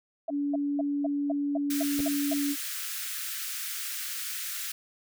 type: tone bursts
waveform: sine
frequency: 659.3 Hz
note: E5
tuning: in tune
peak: -28 dBFS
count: 9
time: 0.28-2.336 s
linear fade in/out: 5 ms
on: 24 ms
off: 230 ms
type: tone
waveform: sine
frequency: 286.1 Hz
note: D4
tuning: 45 cents flat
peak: -26 dBFS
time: 0.29-2.56 s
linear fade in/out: 50 ms
type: high-pass noise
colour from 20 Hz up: white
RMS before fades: -35 dBFS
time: 1.7-4.72 s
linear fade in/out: 5 ms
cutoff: 1300 Hz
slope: 48 dB/octave
type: clicks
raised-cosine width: 2 ms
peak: -24 dBFS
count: 2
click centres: 1.992 / 2.003 s
effects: none